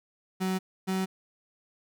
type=tone pair in turn; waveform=35% pulse; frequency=187.4 / 188.81 Hz; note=F#3 / F#3; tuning=+22 / +35 cents; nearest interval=unison; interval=13 cents; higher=second; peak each=-25 dBFS; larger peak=neither; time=0.4-0.59 / 0.87-1.06 s; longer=neither; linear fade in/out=20 ms; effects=none